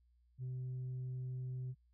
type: tone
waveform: sine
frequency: 127.7 Hz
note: C3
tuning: 42 cents flat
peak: -37 dBFS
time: 0.38-1.75 s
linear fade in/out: 50 ms
effects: tanh soft clip ceiling -38 dBFS + added 60 Hz sine -68 dBFS peak until 1.93 s